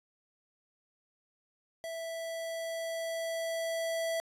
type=tone with level ramp; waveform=square; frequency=659 Hz; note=E5; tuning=1 cent flat; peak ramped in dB=-38 to -31 dBFS; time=1.84-4.2 s; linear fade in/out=0 ms; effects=resampled to 32000 Hz + 11-bit

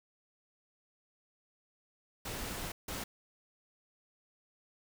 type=noise bursts at uneven times; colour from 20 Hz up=pink; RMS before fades=-40 dBFS; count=2; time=2.25-2.72 / 2.88-3.04 s; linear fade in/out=5 ms; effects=none

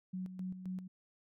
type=tone with tremolo; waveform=sine; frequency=185 Hz; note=F#3; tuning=in tune; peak=-37 dBFS; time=0.13-0.88 s; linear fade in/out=10 ms; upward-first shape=square; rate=3.8 Hz; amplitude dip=60%; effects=none

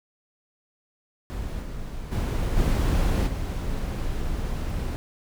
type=noise with level steps; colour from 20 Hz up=brown; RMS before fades=-31 / -34 / -25 / -21 / -28 dBFS; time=1.3-4.96 s; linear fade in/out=0 ms; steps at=1.61 / 2.11 / 2.56 / 3.26 s; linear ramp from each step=20 ms; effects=none

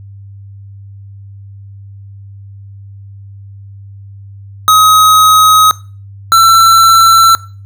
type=tone pair in turn; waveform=square; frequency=1266 / 1341.3 Hz; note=D#6 / E6; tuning=+30 / +30 cents; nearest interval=minor second; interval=100 cents; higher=second; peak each=-4 dBFS; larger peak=neither; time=4.68-5.71 / 6.32-7.35 s; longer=neither; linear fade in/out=0 ms; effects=noise-tail reverb RT60 0.4 s tail -21 dB re dry + added 99 Hz sine -29 dBFS peak until 7.65 s

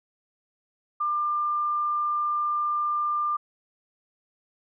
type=tone; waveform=sine; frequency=1195 Hz; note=D6; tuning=30 cents sharp; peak=-23 dBFS; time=1-3.37 s; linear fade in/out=10 ms; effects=none

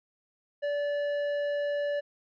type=tone with tanh clipping; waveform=triangle; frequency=579 Hz; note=D5; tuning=25 cents flat; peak=-29 dBFS; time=0.62-2.01 s; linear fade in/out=20 ms; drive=14 dB; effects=none

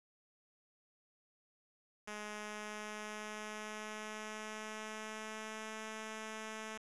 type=tone with pitch glide; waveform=5% pulse; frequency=210.4 to 218.4 Hz; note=G#3 to A3; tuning=+23 to -13 cents; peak=-32 dBFS; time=2.07-6.78 s; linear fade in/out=10 ms; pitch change=+64 cents; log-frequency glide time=2.21-5.8 s; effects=resampled to 22050 Hz + 10-bit

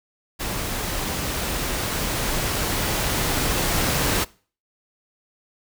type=noise with level ramp; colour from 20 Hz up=pink; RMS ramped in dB=-28 to -21 dBFS; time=0.39-4.25 s; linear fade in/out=20 ms; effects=noise-tail reverb RT60 0.4 s tail -22 dB re dry

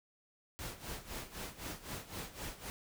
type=noise with tremolo; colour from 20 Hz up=pink; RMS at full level=-42 dBFS; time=0.59-2.7 s; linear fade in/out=0 ms; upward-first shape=sine; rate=3.9 Hz; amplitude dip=80%; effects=none

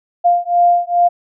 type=beating tone pair; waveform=sine; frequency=698.5 / 700.9 Hz; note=F5 / F5; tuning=0 / +6 cents; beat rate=2.4 Hz; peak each=-13 dBFS; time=0.24-1.09 s; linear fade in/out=20 ms; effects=none

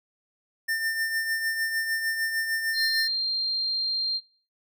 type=tone with tremolo; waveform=square; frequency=1800 Hz; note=A6; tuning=39 cents sharp; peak=-24 dBFS; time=0.68-3.08 s; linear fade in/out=10 ms; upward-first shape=triangle; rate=6.6 Hz; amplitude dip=55%
type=tone; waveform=sine; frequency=4185 Hz; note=C8; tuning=in tune; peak=-24 dBFS; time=2.73-4.21 s; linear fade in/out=50 ms
effects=noise-tail reverb RT60 0.5 s tail -25 dB re dry

